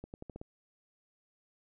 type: accelerating click train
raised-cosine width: 2 ms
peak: -30 dBFS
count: 6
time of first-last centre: 0.04-0.414 s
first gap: 99 ms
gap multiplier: 0.86
effects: none